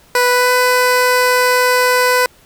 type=tone with pitch glide; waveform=15% pulse; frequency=493.8 to 499.8 Hz; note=B4 to B4; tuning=0 to +21 cents; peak=-4 dBFS; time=0.15-2.26 s; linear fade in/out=2 ms; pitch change=+21 cents; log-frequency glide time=0.3-0.52 s; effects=pink hiss -48 dBFS RMS until 2.45 s